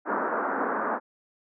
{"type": "band-pass noise", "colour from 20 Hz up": "white", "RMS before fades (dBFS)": -28, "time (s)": [0.05, 1], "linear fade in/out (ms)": 50, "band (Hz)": [220, 1500], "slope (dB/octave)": 48, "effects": []}